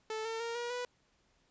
sawtooth tone with pitch steps, 438.2 / 451 / 464.3 / 477.9 / 491.9 Hz, A4 / A4 / A#4 / A#4 / B4, -7 / +43 / -7 / +43 / -7 cents, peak -32 dBFS, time 0.1-0.85 s, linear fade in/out 2 ms, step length 150 ms, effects pink hiss -72 dBFS RMS until 1.5 s + resampled to 16000 Hz

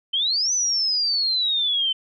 sine exponential two-way sweep, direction up then down, 3053 to 6100 to 3053 Hz, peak -19 dBFS, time 0.13-1.93 s, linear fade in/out 10 ms, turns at 0.53 s, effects none

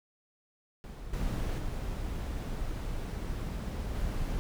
brown noise with level steps, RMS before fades -42 / -32 / -35 / -33 dBFS, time 0.84-4.39 s, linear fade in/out 0 ms, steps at 1.13 / 1.58 / 3.95 s, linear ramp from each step 5 ms, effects none

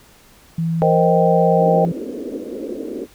sine tone with pitch glide, 164.81 to 170.62 Hz, E3 to F3, 0 to -40 cents, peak -17 dBFS, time 0.58-1.92 s, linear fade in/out 5 ms, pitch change +60 cents, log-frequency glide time 0.89-1.04 s
sine chord, C minor seventh, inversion third, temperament equal, 466.2 / 523.3 / 622.3 / 784 Hz, Bb4 / C5 / Eb5 / G5, 0 / 0 / 0 / 0 cents, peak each -18 dBFS, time 0.82-1.85 s, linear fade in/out 0 ms
pink band-pass noise, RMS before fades -28 dBFS, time 1.57-3.07 s, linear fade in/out 50 ms, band 240 to 510 Hz, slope 48 dB/octave
effects pink hiss -49 dBFS RMS until 3.14 s

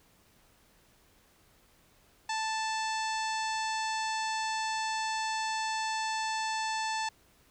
harmonic tone, 880 Hz, A5, in tune, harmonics 1 / 2 / 3 / 4 / 5 / 6 / 7 / 8 / 9, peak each -32 / -38 / -41 / -44 / -42 / -45 / -46 / -49 / -47 dBFS, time 2.29-7.09 s, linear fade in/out 5 ms, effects pink hiss -64 dBFS RMS until 7.5 s

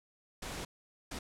pink noise bursts at uneven times, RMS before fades -41 dBFS, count 2, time 0.42-0.65 / 1.11-1.19 s, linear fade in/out 5 ms, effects low-pass 10000 Hz 12 dB/octave

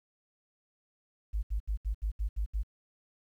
sine tone bursts, 51.91 Hz, G#1, in tune, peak -28 dBFS, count 8, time 1.33-2.634 s, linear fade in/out 20 ms, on 100 ms, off 72 ms, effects 11-bit

